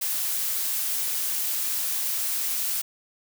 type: noise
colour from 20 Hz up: blue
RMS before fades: -27 dBFS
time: 0.01-2.82 s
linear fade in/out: 10 ms
effects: none